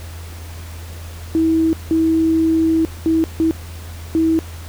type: tone bursts at uneven times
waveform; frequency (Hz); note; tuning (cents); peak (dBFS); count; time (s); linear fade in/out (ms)
sine; 323.5; E4; -32; -12; 5; 1.35-1.73 / 1.91-2.85 / 3.06-3.24 / 3.4-3.51 / 4.15-4.39; 0
effects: added 83 Hz sine -30 dBFS peak until 4.68 s + pink hiss -39 dBFS RMS until 4.68 s